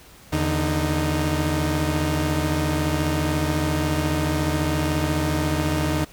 sawtooth tone cluster, 80.6 / 146.9 / 310 Hz, E2 / D3 / D#4, -38 / +1 / -6 cents, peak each -21 dBFS, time 0.32-6.05 s, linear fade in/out 10 ms, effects pink hiss -48 dBFS RMS until 6.12 s

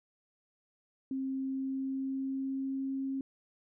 sine tone with pitch glide, 266.2 to 269.1 Hz, C4 to C4, +30 to +49 cents, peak -32 dBFS, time 1.11-3.21 s, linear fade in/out 2 ms, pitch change +19 cents, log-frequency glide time 1.25-2.91 s, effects none

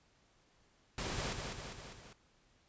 pink noise with echo, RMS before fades -39 dBFS, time 0.98-1.33 s, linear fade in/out 2 ms, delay 200 ms, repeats 4, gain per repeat -4 dB, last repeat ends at 2.13 s, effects pink hiss -70 dBFS RMS until 2.68 s + resampled to 16000 Hz

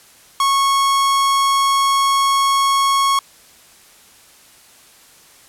45% pulse tone, 1100 Hz, C#6, 14 cents flat, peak -13 dBFS, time 0.4-3.19 s, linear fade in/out 2 ms, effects white hiss -47 dBFS RMS until 5.48 s + low-pass 12000 Hz 12 dB/octave

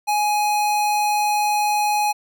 square tone, 836 Hz, G#5, 11 cents sharp, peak -18 dBFS, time 0.07-2.13 s, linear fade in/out 20 ms, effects none

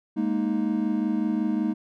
triangle chord, Ab suspended second, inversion none, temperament equal, 207.7 / 233.1 / 311.1 Hz, Ab3 / Bb3 / Eb4, 0 / 0 / 0 cents, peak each -25 dBFS, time 0.16-1.74 s, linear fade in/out 20 ms, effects none

